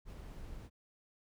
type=noise with ADSR envelope; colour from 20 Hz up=brown; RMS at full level=-45 dBFS; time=0.05-0.7 s; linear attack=49 ms; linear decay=42 ms; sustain=-2 dB; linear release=49 ms; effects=none